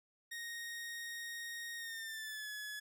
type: tone with pitch glide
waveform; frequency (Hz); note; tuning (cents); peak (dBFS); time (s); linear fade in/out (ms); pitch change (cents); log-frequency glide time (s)
sawtooth; 1864.7 to 1700.1; A#6 to G#6; 0 to +40; -39; 0.31-2.8; 10; -160; 1.77-2.5
effects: none